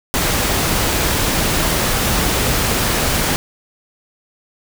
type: noise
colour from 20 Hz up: pink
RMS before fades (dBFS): -17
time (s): 0.14-3.36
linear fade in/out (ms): 0
effects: none